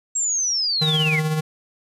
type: linear sweep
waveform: sine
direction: down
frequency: 7630 to 1967 Hz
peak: -19 dBFS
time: 0.15-1.2 s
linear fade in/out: 10 ms
type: tone with tremolo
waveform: square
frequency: 155.56 Hz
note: D#3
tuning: in tune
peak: -19 dBFS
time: 0.81-1.41 s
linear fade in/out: 10 ms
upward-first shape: sine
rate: 16 Hz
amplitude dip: 40%
effects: resampled to 32000 Hz